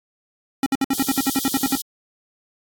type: tone bursts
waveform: square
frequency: 270.3 Hz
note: C#4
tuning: 44 cents flat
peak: -17 dBFS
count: 13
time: 0.63-1.754 s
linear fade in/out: 2 ms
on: 32 ms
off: 59 ms
type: high-pass noise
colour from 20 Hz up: white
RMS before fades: -27 dBFS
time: 0.93-1.82 s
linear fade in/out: 10 ms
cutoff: 3100 Hz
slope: 96 dB/octave
effects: AAC 64 kbps

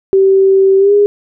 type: tone with pitch glide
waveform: sine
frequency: 386.4 to 409.4 Hz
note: G4 to G#4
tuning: -25 to -25 cents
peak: -5 dBFS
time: 0.13-1.06 s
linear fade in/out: 0 ms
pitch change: +100 cents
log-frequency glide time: 0.78-0.93 s
effects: none

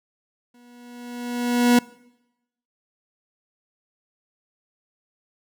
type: tone with exponential growth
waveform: 40% pulse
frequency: 242.5 Hz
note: B3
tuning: 31 cents flat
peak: -11 dBFS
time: 0.54-1.79 s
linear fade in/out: 5 ms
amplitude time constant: 270 ms
effects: noise-tail reverb RT60 0.9 s tail -23 dB re dry

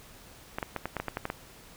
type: clicks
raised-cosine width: 0.5 ms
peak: -16 dBFS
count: 10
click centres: 0.585 / 0.628 / 0.763 / 0.856 / 0.967 / 1 / 1.083 / 1.171 / 1.254 / 1.301 s
effects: pink hiss -52 dBFS RMS until 1.76 s

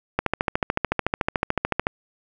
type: click train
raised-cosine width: 0.5 ms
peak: -5 dBFS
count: 24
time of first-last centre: 0.19-1.869 s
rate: 13.7 Hz
effects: none

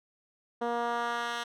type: tone with band-pass filter sweep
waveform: 10% pulse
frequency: 236.8 Hz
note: A#3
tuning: 27 cents sharp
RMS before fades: -32 dBFS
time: 0.61-1.44 s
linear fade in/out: 10 ms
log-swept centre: 490 to 2700 Hz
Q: 0.87
effects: none

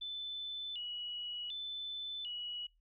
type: tone with vibrato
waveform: sine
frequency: 3206 Hz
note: G7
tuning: 38 cents sharp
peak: -39 dBFS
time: 0.01-2.67 s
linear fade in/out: 10 ms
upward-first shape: square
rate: 0.67 Hz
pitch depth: 160 cents each way
effects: noise-tail reverb RT60 0.2 s tail -26 dB re dry + added 40 Hz sine -69 dBFS peak until 2.8 s

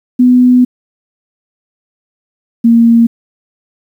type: tone pair in turn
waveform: sine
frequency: 249.3 / 231.9 Hz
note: B3 / A#3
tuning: +16 / -9 cents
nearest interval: minor second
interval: 125 cents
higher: first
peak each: -3 dBFS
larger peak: neither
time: 0.19-0.65 / 2.64-3.07 s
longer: first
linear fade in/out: 10 ms
effects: 7-bit

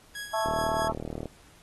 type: tone with tremolo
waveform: sawtooth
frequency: 1661.2 Hz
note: G#6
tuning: in tune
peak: -31 dBFS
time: 0.15-0.88 s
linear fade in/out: 2 ms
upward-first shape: sine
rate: 4.8 Hz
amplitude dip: 60%
type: harmonic tone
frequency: 220 Hz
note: A3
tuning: in tune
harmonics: 3 / 4 / 5 / 6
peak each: -29 / -30 / -34 / -38 dBFS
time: 0.33-0.92 s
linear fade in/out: 10 ms
type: click train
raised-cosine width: 2 ms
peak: -21 dBFS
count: 32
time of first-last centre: 0.46-1.257 s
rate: 38.9 Hz
effects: pink hiss -57 dBFS RMS until 1.62 s + AAC 32 kbps

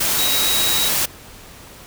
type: tone in noise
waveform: sine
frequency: 3831 Hz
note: A#7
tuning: 47 cents sharp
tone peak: -20 dBFS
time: 0.18-0.89 s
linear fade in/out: 10 ms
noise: white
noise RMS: -19 dBFS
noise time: 0-1.06 s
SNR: -4 dB
effects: pink hiss -41 dBFS RMS until 1.86 s

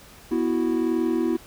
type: chord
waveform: triangle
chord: B suspended fourth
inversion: none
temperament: just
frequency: 246.9 / 329.3 / 370.4 Hz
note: B3 / E4 / F#4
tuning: 0 / -2 / +2 cents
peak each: -24 / -21 / -25 dBFS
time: 0.31-1.37 s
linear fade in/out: 10 ms
effects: pink hiss -48 dBFS RMS until 1.46 s

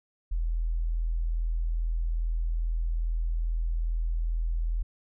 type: tone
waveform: sine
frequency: 41.2 Hz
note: E1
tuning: in tune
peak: -25 dBFS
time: 0.31-4.83 s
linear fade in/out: 10 ms
effects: none

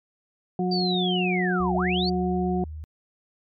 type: harmonic tone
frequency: 181.7 Hz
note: F#3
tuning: 31 cents flat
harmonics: 1 / 2 / 4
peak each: -24 / -27 / -30 dBFS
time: 0.59-2.64 s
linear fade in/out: 2 ms
type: linear two-way sweep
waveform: sine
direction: down then up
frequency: 4699 to 622.3 to 4699 Hz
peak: -26 dBFS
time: 0.71-2.1 s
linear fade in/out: 10 ms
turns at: 1.76 s
type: tone with pitch glide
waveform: sine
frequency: 74.8 to 77.17 Hz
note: D2 to D#2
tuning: +32 to -14 cents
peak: -33 dBFS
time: 1.6-2.84 s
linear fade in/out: 0 ms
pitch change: +54 cents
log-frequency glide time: 1.77-1.89 s
effects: MP3 96 kbps

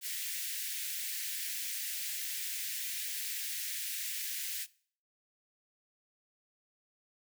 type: high-pass noise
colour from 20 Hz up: white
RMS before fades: -38 dBFS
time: 0.01-4.67 s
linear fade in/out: 50 ms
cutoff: 1700 Hz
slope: 48 dB/octave
effects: noise-tail reverb RT60 0.5 s tail -21 dB re dry

